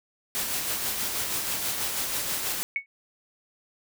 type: noise with tremolo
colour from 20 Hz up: white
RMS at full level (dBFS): -28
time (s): 0.35-2.63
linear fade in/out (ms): 0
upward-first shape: sine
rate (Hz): 6.2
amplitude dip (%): 35
type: tone with exponential decay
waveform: sine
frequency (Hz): 2217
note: C#7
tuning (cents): 0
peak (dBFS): -20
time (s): 2.76-2.86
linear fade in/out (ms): 1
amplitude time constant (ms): 20
effects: none